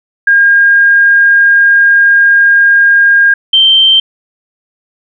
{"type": "tone pair in turn", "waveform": "sine", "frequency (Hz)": [1617, 3129], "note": ["G#6", "G7"], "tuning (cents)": [-47, -4], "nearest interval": "major seventh", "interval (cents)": 1143, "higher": "second", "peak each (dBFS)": -3, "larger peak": "neither", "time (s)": [[0.27, 3.34], [3.53, 4]], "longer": "first", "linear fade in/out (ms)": 5, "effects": []}